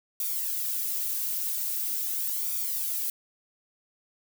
violet noise with flanger, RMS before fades -30 dBFS, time 0.2-3.1 s, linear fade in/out 2 ms, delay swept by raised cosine 0.85 to 3.25 ms, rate 0.43 Hz, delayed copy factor +0.75, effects none

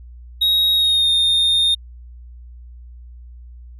triangle tone with pitch glide, 3784 to 3664 Hz, A#7 to A#7, +25 to -31 cents, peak -12 dBFS, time 0.41-1.75 s, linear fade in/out 10 ms, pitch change -56 cents, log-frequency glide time 0.73-1.1 s, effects added 60 Hz sine -36 dBFS peak until 3.79 s

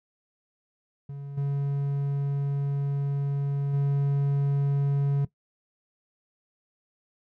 triangle tone with level steps, 140.6 Hz, C#3, 25 cents sharp, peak -32 / -22 / -19 dBFS, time 1.09-5.25 s, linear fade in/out 5 ms, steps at 1.37 / 3.73 s, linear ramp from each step 10 ms, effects noise-tail reverb RT60 0.1 s tail -17 dB re dry

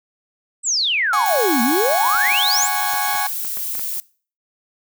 sine exponential two-way sweep, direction down then up, 8300 to 222.6 to 8300 Hz, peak -16 dBFS, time 0.63-2.69 s, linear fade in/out 50 ms, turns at 1.62 s
30% pulse chord, F# suspended second, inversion none, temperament equal, 740 / 830.6 / 1108.7 Hz, F#5 / G#5 / C#6, 0 / 0 / 0 cents, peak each -24 / -19 / -23 dBFS, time 1.13-3.27 s, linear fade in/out 2 ms
violet noise, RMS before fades -25 dBFS, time 1.26-4 s, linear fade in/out 0 ms
clicks, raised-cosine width 0.5 ms, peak -20 dBFS, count 10, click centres 2.151 / 2.276 / 2.32 / 2.634 / 2.939 / 3.153 / 3.449 / 3.572 / 3.752 / 3.794 s
effects noise-tail reverb RT60 0.4 s tail -21 dB re dry

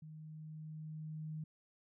sine tone with level ramp, 155.56 Hz, D#3, in tune, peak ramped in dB -49 to -40 dBFS, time 0.02-1.44 s, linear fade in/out 5 ms, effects none

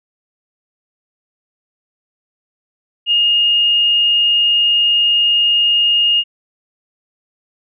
sine tone, 2845 Hz, F7, 31 cents sharp, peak -10 dBFS, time 3.06-6.24 s, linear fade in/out 50 ms, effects none

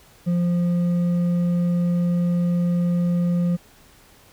sine tone with hard clipping, 174.61 Hz, F3, in tune, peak -19 dBFS, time 0.26-3.57 s, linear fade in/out 20 ms, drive 4 dB, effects pink hiss -52 dBFS RMS until 4.32 s

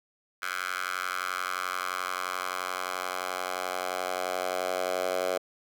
10% pulse tone with high-pass filter sweep, 91.5 Hz, F#2, 19 cents flat, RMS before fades -32 dBFS, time 0.42-5.38 s, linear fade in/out 5 ms, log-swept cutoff 1500 to 590 Hz, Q 2.9, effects none

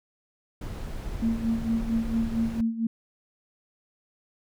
brown noise, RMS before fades -34 dBFS, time 0.61-2.61 s, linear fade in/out 5 ms
sine tone with tremolo, 227.3 Hz, A#3, 43 cents flat, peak -21 dBFS, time 1.22-2.87 s, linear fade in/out 5 ms, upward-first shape sine, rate 4.4 Hz, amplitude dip 75%
effects none

